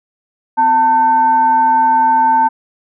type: tone with frequency modulation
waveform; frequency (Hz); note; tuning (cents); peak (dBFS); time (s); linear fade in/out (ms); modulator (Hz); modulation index
sine; 894; A5; +27; -8; 0.57-2.49; 20; 638; 0.31
effects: none